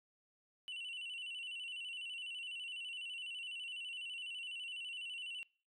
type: tone with vibrato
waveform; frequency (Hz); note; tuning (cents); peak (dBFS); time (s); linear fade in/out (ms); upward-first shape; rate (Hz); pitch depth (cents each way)
sine; 2861; F7; +41; -40; 0.68-5.43; 0; square; 12; 73
effects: noise-tail reverb RT60 0.4 s tail -25 dB re dry + tanh soft clip ceiling -41 dBFS